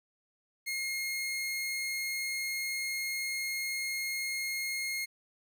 sawtooth tone, 2146 Hz, C7, 43 cents sharp, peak -29 dBFS, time 0.66-5.06 s, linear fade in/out 20 ms, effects 11-bit

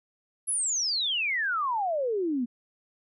sine exponential sweep, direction down, 11175 to 230 Hz, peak -25 dBFS, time 0.47-2.46 s, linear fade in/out 20 ms, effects none

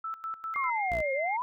sine tone with tremolo, 1318.5 Hz, E6, in tune, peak -32 dBFS, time 0.04-0.7 s, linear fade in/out 5 ms, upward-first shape square, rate 5 Hz, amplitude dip 80%
sine tone with vibrato, 2099 Hz, C7, 5 cents sharp, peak -32 dBFS, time 0.54-1.37 s, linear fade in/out 10 ms, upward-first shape sine, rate 4 Hz, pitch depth 29 cents each way
sine exponential two-way sweep, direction down then up, 1176 to 523.3 to 1027 Hz, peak -28 dBFS, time 0.56-1.42 s, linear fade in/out 0 ms, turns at 1.13 s
sawtooth tone, 59 Hz, A#1, 22 cents sharp, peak -32 dBFS, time 0.91-1.02 s, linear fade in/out 5 ms
effects none

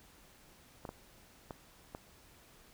clicks, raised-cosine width 1 ms, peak -28 dBFS, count 4, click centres 0.852 / 0.891 / 1.508 / 1.949 s, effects pink hiss -61 dBFS RMS until 2.73 s

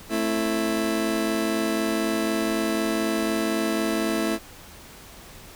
30% pulse chord, A minor, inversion none, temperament just, 220 / 264 / 330 Hz, A3 / C4 / E4, 0 / +16 / +2 cents, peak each -24 / -29 / -23 dBFS, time 0.09-4.39 s, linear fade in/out 50 ms, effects pink hiss -45 dBFS RMS until 5.55 s

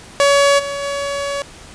sawtooth tone with level steps, 564 Hz, C#5, 30 cents sharp, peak -6 / -18 / -16 dBFS, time 0.2-1.42 s, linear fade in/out 0 ms, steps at 0.58 / 0.82 s, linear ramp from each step 20 ms, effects pink hiss -39 dBFS RMS until 1.74 s + resampled to 22050 Hz

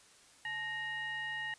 sine tone with frequency modulation, 1861 Hz, A#6, 3 cents flat, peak -36 dBFS, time 0.45-1.54 s, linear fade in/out 2 ms, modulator 999 Hz, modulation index 0.68, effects white hiss -61 dBFS RMS until 1.58 s + resampled to 22050 Hz

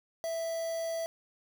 triangle tone with quantisation, 659.3 Hz, E5, in tune, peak -30 dBFS, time 0.24-1.06 s, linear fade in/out 0 ms, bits 7, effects none

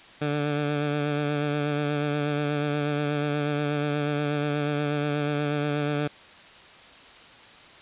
15% pulse tone with vibrato, 146.83 Hz, D3, in tune, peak -18 dBFS, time 0.21-6.08 s, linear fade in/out 10 ms, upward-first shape sine, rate 8.3 Hz, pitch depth 26 cents each way, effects white hiss -48 dBFS RMS until 7.81 s + resampled to 8000 Hz

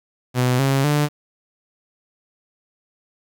sawtooth tone with pitch steps, 125.6 / 136.18 / 147.65 Hz, B2 / C#3 / D3, +30 / -30 / +10 cents, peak -12 dBFS, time 0.34-1.09 s, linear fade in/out 50 ms, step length 250 ms, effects 8-bit

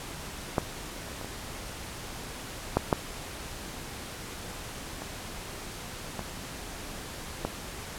clicks, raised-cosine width 1 ms, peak -9 / -24 / -25 / -7 / -7 / -22 / -19 / -14 dBFS, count 8, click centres 0.582 / 1.213 / 1.246 / 2.77 / 2.928 / 5.02 / 6.193 / 7.45 s, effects pink hiss -40 dBFS RMS until 7.98 s + low-pass 12000 Hz 12 dB/octave

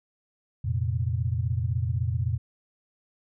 sine chord, F suspended fourth, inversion none, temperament equal with one note detuned, 87.31 / 114.94 / 130.81 Hz, F2 / Bb2 / C3, 0 / -24 / 0 cents, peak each -28 / -27 / -31 dBFS, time 0.64-2.38 s, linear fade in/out 10 ms, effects none

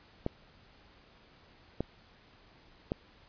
clicks, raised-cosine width 2 ms, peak -17 dBFS, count 3, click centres 0.264 / 1.806 / 2.919 s, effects pink hiss -60 dBFS RMS until 3.28 s + resampled to 11025 Hz

